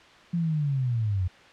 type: linear sweep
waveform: sine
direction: down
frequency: 174.61 to 87.31 Hz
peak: -23 dBFS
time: 0.33-1.28 s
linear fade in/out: 10 ms
effects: white hiss -51 dBFS RMS until 1.52 s + low-pass 3000 Hz 12 dB/octave